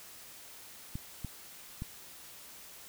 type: clicks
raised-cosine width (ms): 5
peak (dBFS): -25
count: 3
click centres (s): 0.955 / 1.247 / 1.821
effects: white hiss -51 dBFS RMS until 2.88 s